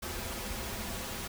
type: noise with comb filter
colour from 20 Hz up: pink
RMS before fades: -38 dBFS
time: 0.02-1.28 s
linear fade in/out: 10 ms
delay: 6.7 ms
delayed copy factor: -0.65
effects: none